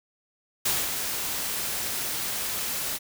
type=noise with ADSR envelope; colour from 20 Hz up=white; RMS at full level=-24 dBFS; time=0.65-2.99 s; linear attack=8 ms; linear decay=230 ms; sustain=-6 dB; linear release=36 ms; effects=none